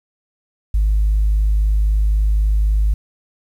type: tone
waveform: sine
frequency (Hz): 51.9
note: G#1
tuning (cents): 0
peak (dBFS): -11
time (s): 0.74-2.94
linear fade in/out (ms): 5
effects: tanh soft clip ceiling -9 dBFS + 8-bit